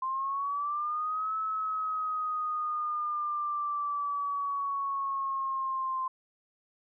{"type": "linear two-way sweep", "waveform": "sine", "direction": "up then down", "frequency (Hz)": [1041, 1300, 1041], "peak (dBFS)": -29, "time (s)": [0.02, 6.08], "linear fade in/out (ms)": 5, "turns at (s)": 1.36, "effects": []}